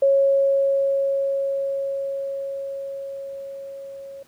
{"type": "tone with level ramp", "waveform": "sine", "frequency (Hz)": 550, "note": "C#5", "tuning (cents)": -14, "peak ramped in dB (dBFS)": [-13, -35], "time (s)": [0.02, 4.23], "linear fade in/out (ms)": 5, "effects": ["pink hiss -57 dBFS RMS until 4.27 s", "high-pass 80 Hz 12 dB/octave"]}